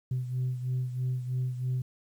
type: beating tone pair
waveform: sine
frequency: 126.6 / 129.7 Hz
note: B2 / C3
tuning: +43 / -15 cents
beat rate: 3.1 Hz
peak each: -28 / -34 dBFS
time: 0.11-1.82 s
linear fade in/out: 5 ms
effects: tanh soft clip ceiling -24 dBFS + 10-bit